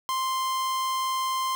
45% pulse tone, 1046.5 Hz, C6, in tune, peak -25 dBFS, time 0.09-1.55 s, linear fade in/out 0 ms, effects none

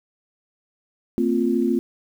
sine chord, Bb suspended second, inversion none, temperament equal with one note detuned, 227.9 / 261.6 / 349.2 Hz, Bb3 / C4 / F4, -39 / 0 / 0 cents, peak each -22 dBFS, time 1.18-1.79 s, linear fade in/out 0 ms, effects 8-bit

